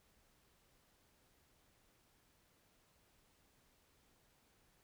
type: silence
effects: pink hiss -73 dBFS RMS until 4.83 s